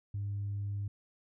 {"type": "tone", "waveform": "sine", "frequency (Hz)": 101.1, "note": "G#2", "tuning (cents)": -46, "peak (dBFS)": -32, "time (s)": [0.14, 0.88], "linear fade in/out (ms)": 5, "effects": ["tanh soft clip ceiling -30 dBFS"]}